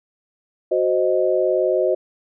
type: chord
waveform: sine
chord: C diminished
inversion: second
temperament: equal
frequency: 370 / 523.3 / 622.3 Hz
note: Gb4 / C5 / Eb5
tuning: 0 / 0 / 0 cents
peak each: -20 dBFS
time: 0.71-1.95 s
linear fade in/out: 10 ms
effects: none